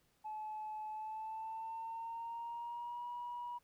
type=tone with pitch glide; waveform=sine; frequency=860 to 965.3 Hz; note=A5 to B5; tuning=-40 to -40 cents; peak=-40 dBFS; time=0.24-3.59 s; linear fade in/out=20 ms; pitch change=+200 cents; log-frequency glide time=0.89-3.06 s; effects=tanh soft clip ceiling -37 dBFS + pink hiss -75 dBFS RMS until 3.63 s